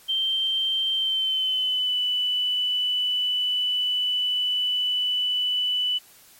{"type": "tone with pitch glide", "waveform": "sine", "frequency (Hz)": [3136, 2982], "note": ["G7", "F#7"], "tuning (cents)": [0, 13], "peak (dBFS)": -21, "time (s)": [0.08, 5.99], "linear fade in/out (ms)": 20, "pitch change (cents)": -87, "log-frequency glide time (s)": [0.93, 1.97], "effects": ["white hiss -52 dBFS RMS until 6.39 s", "MP3 64 kbps"]}